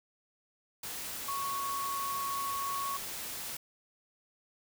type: tone in noise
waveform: sine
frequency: 1108.7 Hz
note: C#6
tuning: in tune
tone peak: -33 dBFS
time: 1.28-2.97 s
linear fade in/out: 5 ms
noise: white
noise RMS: -40 dBFS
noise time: 0.83-3.57 s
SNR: +4 dB
effects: none